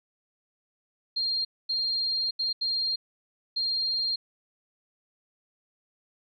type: tone bursts at uneven times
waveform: sine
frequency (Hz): 4206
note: C8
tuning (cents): +8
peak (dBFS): -25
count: 5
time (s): 1.16-1.45 / 1.69-2.31 / 2.39-2.53 / 2.61-2.96 / 3.56-4.16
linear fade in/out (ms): 10
effects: none